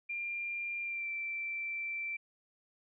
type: tone with pitch glide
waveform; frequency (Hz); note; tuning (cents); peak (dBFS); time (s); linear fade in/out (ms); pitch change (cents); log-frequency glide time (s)
sine; 2390 to 2341; D7 to D7; +30 to -6; -35; 0.09-2.17; 10; -36; 0.82-1.09
effects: none